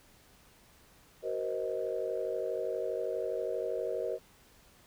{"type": "chord", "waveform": "sine", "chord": "C half-diminished seventh", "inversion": "second", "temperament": "just", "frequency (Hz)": [376.7, 470.9, 523.3, 627.9], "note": ["Gb4", "Bb4", "C5", "Eb5"], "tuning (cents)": [31, 18, 0, 16], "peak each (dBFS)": [-38, -35, -37, -37], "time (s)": [1.22, 4.19], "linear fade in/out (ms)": 50, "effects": ["tanh soft clip ceiling -21 dBFS", "pink hiss -61 dBFS RMS until 4.86 s"]}